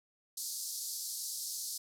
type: band-pass noise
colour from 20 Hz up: pink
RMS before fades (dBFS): -40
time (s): 0.37-1.78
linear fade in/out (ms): 5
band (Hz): 4400 to 14000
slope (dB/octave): 48
effects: none